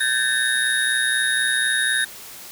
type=tone cluster; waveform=sine; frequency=1547 / 1671 / 1795 / 3726 / 10160 Hz; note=G6 / G#6 / A6 / A#7 / D#9; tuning=-23 / +10 / +34 / -2 / +35 cents; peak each=-24 dBFS; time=0-2.05 s; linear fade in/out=10 ms; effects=tanh soft clip ceiling -8 dBFS + white hiss -39 dBFS RMS until 2.51 s